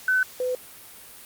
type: tone pair in turn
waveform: sine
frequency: 1513 / 503.5 Hz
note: F#6 / B4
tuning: +38 / +33 cents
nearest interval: octave + perfect fifth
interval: 1905 cents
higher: first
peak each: -18 / -23 dBFS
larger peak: first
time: 0.08-0.23 / 0.4-0.55 s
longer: neither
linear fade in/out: 2 ms
effects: white hiss -45 dBFS RMS until 1.25 s + Opus 48 kbps

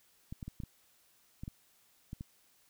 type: clicks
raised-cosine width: 5 ms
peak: -29 dBFS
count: 9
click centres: 0.325 / 0.428 / 0.48 / 0.602 / 0.636 / 1.435 / 1.479 / 2.131 / 2.209 s
effects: white hiss -68 dBFS RMS until 2.69 s

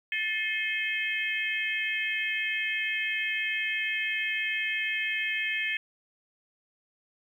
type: tone cluster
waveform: sine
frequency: 1757 / 2142 / 2553 / 3153 Hz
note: A6 / C7 / D#7 / G7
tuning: -3 / +40 / +44 / +9 cents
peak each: -32 / -32 / -32 / -37 dBFS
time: 0.12-5.77 s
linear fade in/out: 2 ms
effects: 10-bit

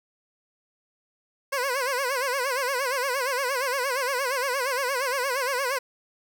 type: tone with vibrato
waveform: 15% pulse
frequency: 523.3 Hz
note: C5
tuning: in tune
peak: -18 dBFS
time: 1.52-5.79 s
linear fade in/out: 10 ms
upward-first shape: sine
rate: 8.6 Hz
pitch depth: 130 cents each way
effects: none

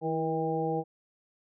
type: harmonic tone with a mistuned harmonic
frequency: 160 Hz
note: D#3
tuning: 49 cents sharp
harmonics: 1 / 2 / 3 / 4 / 5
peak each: -34 / -34 / -31 / -40 / -33 dBFS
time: 0.01-0.84 s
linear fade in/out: 50 ms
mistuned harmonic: 2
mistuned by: +41 cents
effects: none

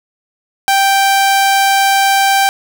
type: tone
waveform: sawtooth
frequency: 784 Hz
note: G5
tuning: in tune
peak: -5 dBFS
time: 0.68-2.49 s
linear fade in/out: 0 ms
effects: none

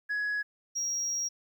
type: tone pair in turn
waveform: sine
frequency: 1678 / 5644 Hz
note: G#6 / F8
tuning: +17 / +17 cents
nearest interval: octave + major sixth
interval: 2100 cents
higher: second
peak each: -26 / -27 dBFS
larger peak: first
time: 0.09-0.43 / 0.75-1.29 s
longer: second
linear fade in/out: 20 ms
effects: tanh soft clip ceiling -27 dBFS + 11-bit

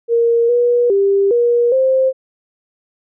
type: tone with pitch steps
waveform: sine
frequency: 466.6 / 482.6 / 396 / 476.9 / 525 Hz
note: A#4 / B4 / G4 / A#4 / C5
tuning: +2 / -40 / +18 / +39 / +6 cents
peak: -10 dBFS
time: 0.08-2.13 s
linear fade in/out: 50 ms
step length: 410 ms
effects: none

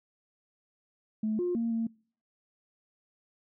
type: tone with pitch steps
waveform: sine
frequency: 216.6 / 355.3 / 230.9 / 227.4 Hz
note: A3 / F4 / A#3 / A#3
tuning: -27 / +30 / -16 / -43 cents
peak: -26 dBFS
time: 1.23-1.87 s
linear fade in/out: 5 ms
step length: 160 ms
effects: noise-tail reverb RT60 0.5 s tail -26 dB re dry + tanh soft clip ceiling -22 dBFS

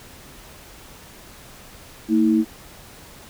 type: tone pair together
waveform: sine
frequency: 225 / 321.3 Hz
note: A3 / E4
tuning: +39 / -44 cents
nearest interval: tritone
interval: 617 cents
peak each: -17 dBFS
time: 2.08-2.45 s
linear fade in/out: 50 ms
effects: pink hiss -44 dBFS RMS until 3.29 s

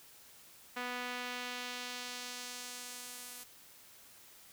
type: tone with band-pass filter sweep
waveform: sawtooth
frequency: 246.9 Hz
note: B3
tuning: in tune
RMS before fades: -43 dBFS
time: 0.76-3.44 s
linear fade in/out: 10 ms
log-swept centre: 1800 to 12000 Hz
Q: 0.87
effects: white hiss -58 dBFS RMS until 4.52 s

